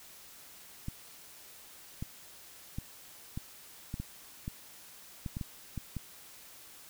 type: clicks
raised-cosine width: 5 ms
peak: -24 dBFS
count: 12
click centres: 0.884 / 2.025 / 2.785 / 3.375 / 3.941 / 4 / 4.479 / 5.262 / 5.369 / 5.412 / 5.777 / 5.967 s
effects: white hiss -53 dBFS RMS until 6.89 s